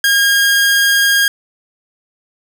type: tone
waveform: sawtooth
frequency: 1623 Hz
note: G#6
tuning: 40 cents flat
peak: -6 dBFS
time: 0.04-1.28 s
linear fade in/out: 2 ms
effects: none